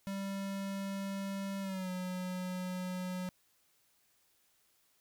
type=tone with pitch glide; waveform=square; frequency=196 to 182.87 Hz; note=G3 to F#3; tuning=0 to -20 cents; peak=-37 dBFS; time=0.07-3.29 s; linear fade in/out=0 ms; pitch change=-120 cents; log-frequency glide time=1.61-1.9 s; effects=white hiss -72 dBFS RMS until 5 s